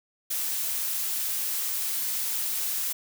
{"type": "noise", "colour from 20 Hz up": "blue", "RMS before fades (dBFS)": -29, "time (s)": [0.3, 2.93], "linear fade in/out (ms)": 10, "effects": []}